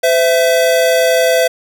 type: tone pair together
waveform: square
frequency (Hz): 511.4 / 662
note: C5 / E5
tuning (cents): -40 / +7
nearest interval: major third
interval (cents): 447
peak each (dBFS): -13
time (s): 0.03-1.48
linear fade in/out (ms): 10
effects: none